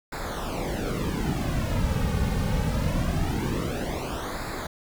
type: noise with flanger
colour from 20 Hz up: brown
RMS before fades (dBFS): -27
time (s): 0.12-4.67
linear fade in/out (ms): 5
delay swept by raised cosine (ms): 0.33 to 3.03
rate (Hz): 0.23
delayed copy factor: -0.8
effects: none